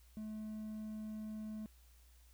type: tone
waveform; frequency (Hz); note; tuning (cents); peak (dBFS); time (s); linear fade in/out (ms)
triangle; 215.5; A3; -36; -40; 0.17-1.66; 0
effects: added 60 Hz sine -61 dBFS peak until 2.33 s + white hiss -70 dBFS RMS until 2.33 s